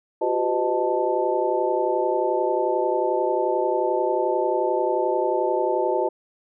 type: tone cluster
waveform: sine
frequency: 355.2 / 386.5 / 506 / 617 / 880 Hz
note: F4 / G4 / B4 / D#5 / A5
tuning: +29 / -24 / +42 / -15 / 0 cents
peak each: -26 dBFS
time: 0.21-6.09 s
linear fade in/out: 10 ms
effects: none